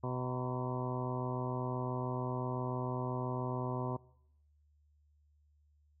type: harmonic tone with a mistuned harmonic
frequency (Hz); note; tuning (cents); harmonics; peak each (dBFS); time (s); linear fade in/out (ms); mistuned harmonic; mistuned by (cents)
125.9; B2; +34; 1 / 2 / 3 / 4 / 5 / 6 / 7 / 8 / 9; -37 / -42 / -42 / -46 / -45 / -49 / -46 / -44 / -51; 0.03-3.97; 10; 7; +74
effects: noise-tail reverb RT60 0.8 s tail -23 dB re dry + added 74 Hz sine -66 dBFS peak until 6 s